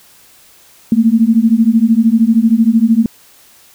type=beating tone pair; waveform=sine; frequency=220 / 233 Hz; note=A3 / A#3; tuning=0 / -1 cents; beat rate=13 Hz; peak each=-10 dBFS; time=0.92-3.06 s; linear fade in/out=2 ms; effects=white hiss -45 dBFS RMS until 3.74 s